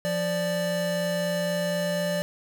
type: tone pair together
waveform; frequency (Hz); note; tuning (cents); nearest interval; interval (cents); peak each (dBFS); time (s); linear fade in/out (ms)
square; 174.42 / 587.3; F3 / D5; -2 / 0; octave + major sixth; 2102; -30 / -27; 0.05-2.22; 0
effects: none